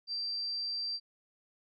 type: tone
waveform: sine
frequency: 4699 Hz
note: D8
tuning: in tune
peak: -33 dBFS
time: 0.07-1 s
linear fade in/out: 50 ms
effects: none